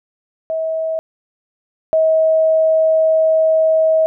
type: tone pair in turn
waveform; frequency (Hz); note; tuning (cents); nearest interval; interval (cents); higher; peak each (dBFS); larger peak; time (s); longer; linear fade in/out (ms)
sine; 643 / 638.2; E5 / D#5; -43 / +44; unison; 13; first; -17 / -10; second; 0.5-0.99 / 1.93-4.06; second; 0
effects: none